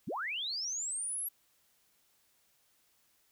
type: linear sweep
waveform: sine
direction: up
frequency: 99.2 to 11580 Hz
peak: -34 dBFS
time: 0.07-1.29 s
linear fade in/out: 10 ms
effects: white hiss -71 dBFS RMS until 3.31 s